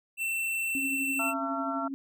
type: tone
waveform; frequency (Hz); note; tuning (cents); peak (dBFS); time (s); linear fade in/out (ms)
square; 2687; E7; +33; -29; 0.17-1.34; 50
type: tone with tremolo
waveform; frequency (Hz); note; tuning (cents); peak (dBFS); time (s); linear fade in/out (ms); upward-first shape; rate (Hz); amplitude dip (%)
sine; 272.6; C#4; -29; -30; 0.75-1.94; 0; triangle; 12; 60
type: harmonic tone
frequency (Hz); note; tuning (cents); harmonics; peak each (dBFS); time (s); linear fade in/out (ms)
225.3; A3; +41; 3 / 4 / 5 / 6; -35 / -38 / -44 / -33; 1.19-1.88; 5
effects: none